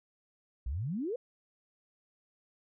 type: exponential sweep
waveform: sine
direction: up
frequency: 55 to 520 Hz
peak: -32 dBFS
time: 0.66-1.16 s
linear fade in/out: 5 ms
effects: none